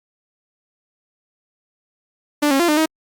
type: tone with pitch steps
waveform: sawtooth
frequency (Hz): 294.3 / 272.2 / 344.7 / 301.6 / 316.5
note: D4 / C#4 / F4 / D4 / D#4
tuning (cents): +4 / -31 / -23 / +46 / +30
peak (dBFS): -10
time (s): 2.42-2.86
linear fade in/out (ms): 10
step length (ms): 88
effects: Opus 48 kbps